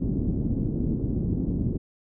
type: low-pass noise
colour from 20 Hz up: white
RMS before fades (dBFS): -26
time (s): 0-1.78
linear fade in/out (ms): 20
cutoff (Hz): 270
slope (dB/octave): 24
effects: none